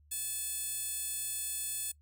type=tone with high-pass filter; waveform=15% pulse; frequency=864 Hz; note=A5; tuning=32 cents flat; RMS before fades=-37 dBFS; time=0.11-1.92 s; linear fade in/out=10 ms; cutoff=8100 Hz; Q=1.1; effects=noise-tail reverb RT60 0.1 s tail -22 dB re dry + added 74 Hz sine -60 dBFS peak until 2.01 s